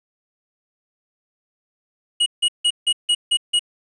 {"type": "tone bursts", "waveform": "square", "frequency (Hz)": 2900, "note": "F#7", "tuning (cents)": -35, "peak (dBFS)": -15, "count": 7, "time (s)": [2.2, 3.594], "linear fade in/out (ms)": 10, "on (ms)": 62, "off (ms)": 160, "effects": ["resampled to 22050 Hz", "9-bit"]}